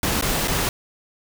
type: noise with dropouts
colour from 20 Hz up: pink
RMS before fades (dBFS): -22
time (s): 0.03-0.69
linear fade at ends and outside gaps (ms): 2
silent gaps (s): 0.212-0.223 / 0.476-0.48
effects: none